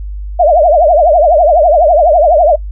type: tone with vibrato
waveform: sine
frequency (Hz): 647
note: E5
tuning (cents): -32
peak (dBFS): -4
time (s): 0.39-2.56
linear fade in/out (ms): 10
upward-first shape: triangle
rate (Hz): 12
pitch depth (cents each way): 240
effects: noise-tail reverb RT60 0.1 s tail -23 dB re dry + added 50 Hz sine -19 dBFS peak until 2.71 s